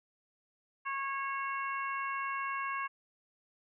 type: harmonic tone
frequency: 548 Hz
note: C#5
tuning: 20 cents flat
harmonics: 2 / 3 / 4 / 5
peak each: -35 / -40 / -42 / -45 dBFS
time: 0.85-2.88 s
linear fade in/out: 20 ms
effects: none